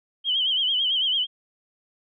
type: tone with vibrato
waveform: sine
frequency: 3106 Hz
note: G7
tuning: 17 cents flat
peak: -20 dBFS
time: 0.24-1.27 s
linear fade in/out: 50 ms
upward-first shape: sine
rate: 9 Hz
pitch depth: 88 cents each way
effects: none